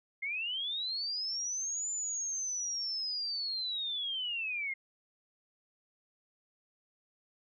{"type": "linear two-way sweep", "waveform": "sine", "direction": "up then down", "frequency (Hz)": [2093, 7120, 2093], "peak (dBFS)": -33, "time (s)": [0.22, 4.74], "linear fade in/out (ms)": 10, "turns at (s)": 1.9, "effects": []}